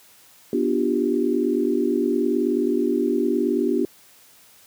sine chord, G dominant seventh, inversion first, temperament just, 245 / 294 / 352.8 / 392 Hz, B3 / D4 / F4 / G4, -14 / +2 / +18 / 0 cents, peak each -24 dBFS, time 0.53-3.85 s, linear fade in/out 2 ms, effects white hiss -52 dBFS RMS until 4.66 s + high-pass 80 Hz 12 dB/octave

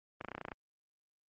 clicks, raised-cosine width 0.5 ms, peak -25 dBFS, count 10, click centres 0.211 / 0.247 / 0.285 / 0.317 / 0.35 / 0.38 / 0.413 / 0.451 / 0.484 / 0.518 s, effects high-pass 100 Hz 12 dB/octave + Opus 24 kbps

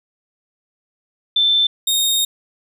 sine / sawtooth tone pair in turn, 3544 / 3704 Hz, A7 / A#7, +12 / -12 cents, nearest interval minor second, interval 76 cents, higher second, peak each -12 dBFS, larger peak neither, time 1.36-1.67 / 1.87-2.25 s, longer second, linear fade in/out 5 ms, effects none

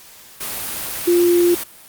sine tone in noise, 349.1 Hz, F4, 1 cent flat, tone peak -11 dBFS, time 1.07-1.55 s, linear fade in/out 10 ms, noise white, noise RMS -26 dBFS, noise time 0.4-1.64 s, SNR +12 dB, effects white hiss -43 dBFS RMS until 1.88 s + Opus 48 kbps

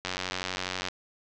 click train, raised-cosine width 0.2 ms, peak -13 dBFS, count 78, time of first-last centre 0.05-0.885 s, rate 92.2 Hz, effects low-pass 7000 Hz 12 dB/octave + 9-bit

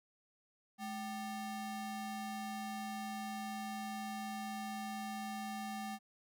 square ring-modulated tone, 493.9 Hz, B4, in tune, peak -38 dBFS, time 0.78-5.99 s, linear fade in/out 50 ms, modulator 281 Hz, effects none

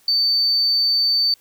sine tone, 4560 Hz, C#8, 48 cents sharp, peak -14 dBFS, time 0.08-1.34 s, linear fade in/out 2 ms, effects tanh soft clip ceiling -10 dBFS + white hiss -56 dBFS RMS until 1.4 s

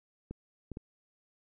clicks, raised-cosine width 3 ms, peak -27 dBFS, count 3, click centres 0.31 / 0.717 / 0.771 s, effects none

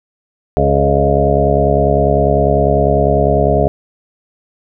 harmonic tone with a mistuned harmonic, 70 Hz, C#2, 18 cents sharp, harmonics 1 / 2 / 3 / 4 / 6 / 7 / 8 / 9 / 10, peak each -17 / -17 / -21 / -22 / -16 / -22 / -20 / -16 / -18 dBFS, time 0.57-3.68 s, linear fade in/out 0 ms, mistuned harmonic 8, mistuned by +16 cents, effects none

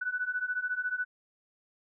sine beating tone pair, 1480 / 1494 Hz, F#6 / F#6, 0 / +16 cents, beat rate 14 Hz, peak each -34 / -32 dBFS, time 0.01-1.05 s, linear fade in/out 10 ms, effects none

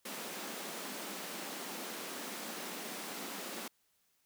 pink high-pass noise, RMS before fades -43 dBFS, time 0.05-3.68 s, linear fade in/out 5 ms, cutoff 190 Hz, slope 48 dB/octave, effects white hiss -75 dBFS RMS until 4.25 s

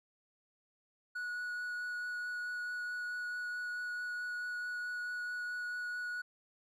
triangle tone with vibrato, 1463 Hz, F#6, 20 cents flat, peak -35 dBFS, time 1.15-6.22 s, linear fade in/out 10 ms, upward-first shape triangle, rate 4.6 Hz, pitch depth 10 cents each way, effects none

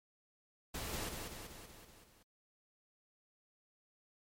pink noise with echo, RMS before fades -42 dBFS, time 0.74-1.09 s, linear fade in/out 5 ms, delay 190 ms, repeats 6, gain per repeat -4 dB, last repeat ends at 2.23 s, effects MP3 64 kbps

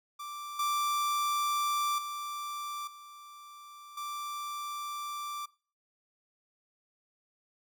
45% pulse tone with level steps, 1174.7 Hz, D6, in tune, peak -39 / -28 / -36 / -48 / -36 dBFS, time 0.19-5.46 s, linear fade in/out 10 ms, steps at 0.59 / 1.98 / 2.87 / 3.97 s, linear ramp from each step 5 ms, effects noise-tail reverb RT60 0.4 s tail -21 dB re dry

